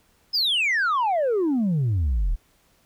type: exponential sweep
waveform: sine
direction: down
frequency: 5210 to 35.8 Hz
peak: -17 dBFS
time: 0.33-2.36 s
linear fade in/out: 20 ms
effects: tanh soft clip ceiling -18 dBFS + pink hiss -62 dBFS RMS until 2.85 s